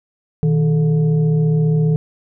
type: tone with frequency modulation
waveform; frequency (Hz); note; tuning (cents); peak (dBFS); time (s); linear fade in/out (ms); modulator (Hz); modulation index
sine; 156.9; D#3; +15; -12; 0.43-1.96; 0; 279; 0.53
effects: none